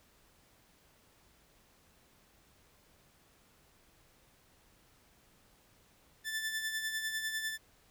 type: tone with tremolo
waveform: sawtooth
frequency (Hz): 1760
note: A6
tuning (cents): 0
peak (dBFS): -29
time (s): 6.24-7.58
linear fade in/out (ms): 50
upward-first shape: sine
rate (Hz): 10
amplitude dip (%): 50
effects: pink hiss -66 dBFS RMS until 7.9 s